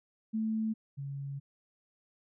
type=tone pair in turn; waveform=sine; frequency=220 / 139.19 Hz; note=A3 / C#3; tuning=0 / +7 cents; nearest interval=minor sixth; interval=793 cents; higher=first; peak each=-29 / -36 dBFS; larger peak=first; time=0.33-0.74 / 0.97-1.4 s; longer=second; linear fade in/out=20 ms; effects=none